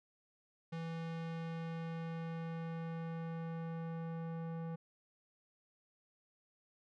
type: tone with low-pass filter sweep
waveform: square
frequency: 164.81 Hz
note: E3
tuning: in tune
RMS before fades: -42 dBFS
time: 0.72-4.76 s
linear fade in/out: 10 ms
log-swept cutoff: 3800 to 1100 Hz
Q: 0.74
effects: none